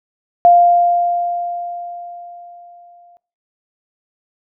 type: tone with exponential decay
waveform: sine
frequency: 698.5 Hz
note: F5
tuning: in tune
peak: -4 dBFS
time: 0.45-3.17 s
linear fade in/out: 0 ms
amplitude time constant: 590 ms
effects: noise-tail reverb RT60 0.4 s tail -23 dB re dry